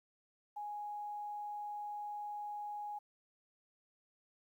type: tone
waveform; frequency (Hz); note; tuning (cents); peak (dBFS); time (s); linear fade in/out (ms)
sine; 830.6; G#5; 0; -40; 0.56-2.99; 10
effects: 12-bit